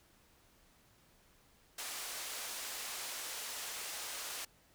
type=band-pass noise; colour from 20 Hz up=white; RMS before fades=-43 dBFS; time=1.78-4.45 s; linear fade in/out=5 ms; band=460 to 10000 Hz; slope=12 dB/octave; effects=pink hiss -67 dBFS RMS until 4.74 s